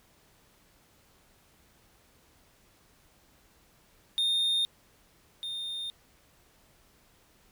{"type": "tone pair in turn", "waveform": "triangle", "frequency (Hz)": [3659, 3646], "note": ["A#7", "A#7"], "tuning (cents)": [-33, -39], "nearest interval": "unison", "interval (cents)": 6, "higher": "first", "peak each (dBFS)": [-23, -32], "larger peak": "first", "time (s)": [[4.18, 4.65], [5.43, 5.9]], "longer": "neither", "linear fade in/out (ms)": 0, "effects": ["pink hiss -63 dBFS RMS until 7.51 s"]}